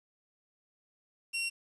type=tone; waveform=sawtooth; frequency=2739 Hz; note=F7; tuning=34 cents flat; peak=-28 dBFS; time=1.33-1.5 s; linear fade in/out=20 ms; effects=resampled to 24000 Hz + 10-bit